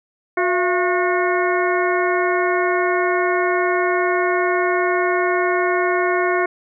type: harmonic tone with a mistuned harmonic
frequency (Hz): 362.5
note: F#4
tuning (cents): -35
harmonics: 1 / 2 / 3 / 4 / 5 / 6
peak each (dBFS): -19 / -22 / -24 / -25 / -26 / -27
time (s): 0.37-6.46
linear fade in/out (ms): 5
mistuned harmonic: 2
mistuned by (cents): -99
effects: none